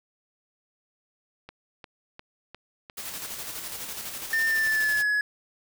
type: click train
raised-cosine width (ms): 0.3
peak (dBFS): -26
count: 6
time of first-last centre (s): 1.49-3.251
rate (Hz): 2.84
type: noise with tremolo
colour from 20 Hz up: white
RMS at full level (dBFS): -35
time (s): 2.97-5.03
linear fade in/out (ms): 10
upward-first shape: square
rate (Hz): 12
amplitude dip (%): 35
type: tone with pitch glide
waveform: triangle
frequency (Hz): 1800 to 1689.2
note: A6 to G#6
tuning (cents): +39 to +29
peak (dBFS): -20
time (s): 4.33-5.21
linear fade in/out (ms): 2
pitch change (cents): -110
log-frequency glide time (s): 4.47-5.07
effects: none